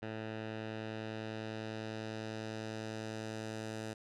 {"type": "tone with low-pass filter sweep", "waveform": "10% pulse", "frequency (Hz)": 110, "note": "A2", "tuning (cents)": 0, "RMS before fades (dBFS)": -42, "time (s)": [0.02, 3.94], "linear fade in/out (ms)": 10, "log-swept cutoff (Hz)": [2700, 8100], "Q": 1.1, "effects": []}